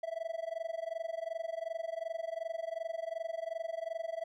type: tone with amplitude modulation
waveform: triangle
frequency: 659.3 Hz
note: E5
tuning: in tune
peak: -30 dBFS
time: 0.03-4.24 s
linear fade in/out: 5 ms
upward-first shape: sine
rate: 22.7 Hz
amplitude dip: 95%
effects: none